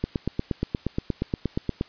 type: click train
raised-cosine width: 3 ms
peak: -11 dBFS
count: 16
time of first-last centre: 0.04-1.811 s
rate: 8.47 Hz
effects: white hiss -51 dBFS RMS until 1.88 s + resampled to 11025 Hz